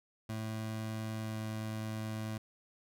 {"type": "tone with pitch glide", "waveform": "25% pulse", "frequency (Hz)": [110, 109.37], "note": ["A2", "A2"], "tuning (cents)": [0, -10], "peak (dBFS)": -33, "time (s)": [0.29, 2.38], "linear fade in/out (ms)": 5, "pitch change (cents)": -10, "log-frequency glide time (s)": [1.19, 1.38], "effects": []}